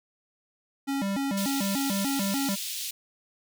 square tone with vibrato, 233.1 Hz, A#3, in tune, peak -27 dBFS, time 0.87-2.56 s, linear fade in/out 20 ms, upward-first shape square, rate 3.4 Hz, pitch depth 290 cents each way
pink high-pass noise, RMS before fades -34 dBFS, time 1.37-2.91 s, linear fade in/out 5 ms, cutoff 3000 Hz, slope 24 dB/octave
effects none

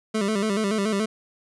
25% pulse tone with vibrato, 207.7 Hz, G#3, in tune, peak -18 dBFS, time 0.14-1.06 s, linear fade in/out 10 ms, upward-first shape square, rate 7 Hz, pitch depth 86 cents each way, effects resampled to 24000 Hz

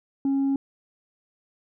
sine tone with tanh clipping, 273.9 Hz, C#4, 21 cents flat, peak -21 dBFS, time 0.25-0.56 s, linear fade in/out 2 ms, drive 1 dB, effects none

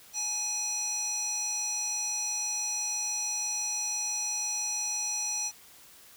square tone with band-pass filter, 839 Hz, G#5, 17 cents sharp, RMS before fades -32 dBFS, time 0.13-5.52 s, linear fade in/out 50 ms, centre 6200 Hz, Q 5.5, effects white hiss -54 dBFS RMS until 6.16 s

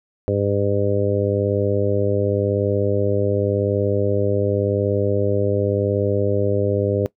harmonic tone, 100.9 Hz, G#2, 49 cents flat, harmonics 1 / 2 / 3 / 4 / 5 / 6, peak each -22 / -28 / -27 / -23 / -22 / -27 dBFS, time 0.28-7.06 s, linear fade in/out 0 ms, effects noise-tail reverb RT60 0.1 s tail -20 dB re dry

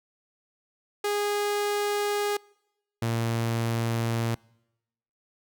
sawtooth tone pair in turn, 411.7 / 115.4 Hz, G#4 / A#2, -15 / -17 cents, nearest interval octave + minor seventh, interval 2202 cents, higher first, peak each -21 dBFS, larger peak neither, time 1.04-2.37 / 3.02-4.35 s, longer neither, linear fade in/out 5 ms, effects noise-tail reverb RT60 0.9 s tail -26 dB re dry

